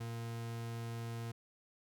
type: tone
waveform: 40% pulse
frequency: 115.9 Hz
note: A#2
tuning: 10 cents flat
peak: -39 dBFS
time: 0-1.32 s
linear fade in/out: 10 ms
effects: none